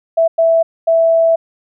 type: tone bursts at uneven times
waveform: sine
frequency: 659 Hz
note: E5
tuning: 1 cent flat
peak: -8 dBFS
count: 3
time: 0.17-0.28 / 0.38-0.63 / 0.87-1.36 s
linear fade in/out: 10 ms
effects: none